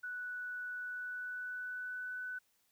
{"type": "tone with pitch glide", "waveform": "sine", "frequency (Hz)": [1480, 1497.2], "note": ["F#6", "F#6"], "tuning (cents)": [0, 20], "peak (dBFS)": -39, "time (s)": [0.03, 2.39], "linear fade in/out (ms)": 10, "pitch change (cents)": 20, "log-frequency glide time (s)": [0.73, 2.17], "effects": ["white hiss -75 dBFS RMS until 2.71 s"]}